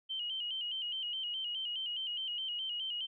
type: tone with vibrato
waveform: sine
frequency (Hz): 3000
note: F#7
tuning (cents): +23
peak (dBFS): -35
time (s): 0.09-3.07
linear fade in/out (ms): 20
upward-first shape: square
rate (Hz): 4.8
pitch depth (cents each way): 63
effects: none